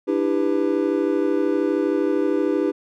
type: chord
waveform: triangle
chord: E minor seventh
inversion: third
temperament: just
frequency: 296.7 / 329.6 / 395.6 / 494.4 Hz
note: D4 / E4 / G4 / B4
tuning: +18 / 0 / +16 / +2 cents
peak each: -21 / -22 / -21 / -24 dBFS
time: 0.07-2.72 s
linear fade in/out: 20 ms
effects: none